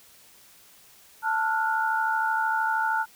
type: tone cluster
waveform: sine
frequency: 885 / 1378 / 1451 Hz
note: A5 / F6 / F#6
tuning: +10 / -24 / -34 cents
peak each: -25 / -30 / -27 dBFS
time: 1.22-3.06 s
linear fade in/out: 50 ms
effects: white hiss -54 dBFS RMS until 3.15 s